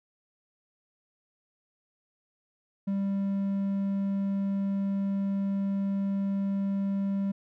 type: tone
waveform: triangle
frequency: 197 Hz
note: G3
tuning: 9 cents sharp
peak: -24 dBFS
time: 2.87-7.32 s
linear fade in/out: 10 ms
effects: none